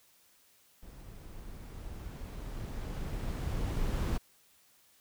brown noise with level ramp, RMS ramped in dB -50 to -30 dBFS, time 0.82-4.18 s, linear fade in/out 10 ms, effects white hiss -65 dBFS RMS until 5 s

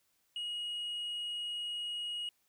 sine tone, 2890 Hz, F#7, 41 cents flat, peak -33 dBFS, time 0.36-2.29 s, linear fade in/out 2 ms, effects tanh soft clip ceiling -35 dBFS + white hiss -75 dBFS RMS until 2.48 s

